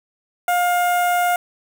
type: tone with notch filter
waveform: sawtooth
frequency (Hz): 709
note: F5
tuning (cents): +26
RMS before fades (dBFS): -18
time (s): 0.48-1.36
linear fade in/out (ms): 2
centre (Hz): 4500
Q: 0.54
effects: none